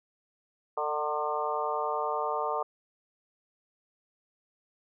harmonic tone with a mistuned harmonic, 150 Hz, D3, 37 cents sharp, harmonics 3 / 4 / 5 / 6 / 7 / 8, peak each -35 / -35 / -35 / -35 / -35 / -35 dBFS, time 0.77-2.63 s, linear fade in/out 5 ms, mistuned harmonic 7, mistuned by +17 cents, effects none

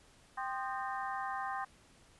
harmonic tone with a mistuned harmonic, 261.6 Hz, C4, in tune, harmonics 3 / 4 / 5 / 6 / 7, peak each -39 / -41 / -43 / -45 / -46 dBFS, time 0.37-1.65 s, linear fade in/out 10 ms, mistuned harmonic 5, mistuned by -110 cents, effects pink hiss -63 dBFS RMS until 2.19 s + resampled to 24000 Hz

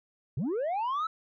sine linear sweep, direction up, 107.4 to 1333 Hz, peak -25 dBFS, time 0.37-1.07 s, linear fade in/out 5 ms, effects tanh soft clip ceiling -27 dBFS

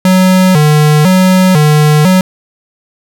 square tone with vibrato, 167.4 Hz, E3, 27 cents sharp, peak -5 dBFS, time 0.05-2.21 s, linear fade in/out 2 ms, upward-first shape square, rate 1 Hz, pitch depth 180 cents each way, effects none

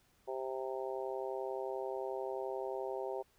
harmonic tone, 131.4 Hz, C3, 8 cents sharp, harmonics 3 / 4 / 5 / 6 / 7, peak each -40 / -42 / -44 / -46 / -47 dBFS, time 0.27-3.23 s, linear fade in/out 20 ms, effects pink hiss -71 dBFS RMS until 3.38 s

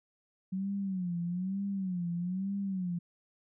sine tone with vibrato, 185 Hz, F#3, in tune, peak -31 dBFS, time 0.52-2.99 s, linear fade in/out 10 ms, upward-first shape sine, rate 1.1 Hz, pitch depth 130 cents each way, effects none

